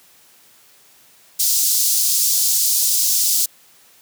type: high-pass noise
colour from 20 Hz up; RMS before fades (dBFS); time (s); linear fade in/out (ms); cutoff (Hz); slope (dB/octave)
pink; -17; 1.39-3.46; 10; 5000; 24
effects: white hiss -51 dBFS RMS until 4.01 s + high-pass 100 Hz 12 dB/octave